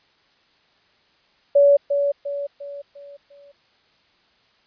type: tone with echo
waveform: sine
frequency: 568 Hz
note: C#5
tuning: 42 cents sharp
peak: -10 dBFS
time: 1.55-1.77 s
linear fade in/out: 10 ms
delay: 350 ms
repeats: 5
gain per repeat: -7 dB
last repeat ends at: 3.52 s
effects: white hiss -60 dBFS RMS until 4.66 s + resampled to 11025 Hz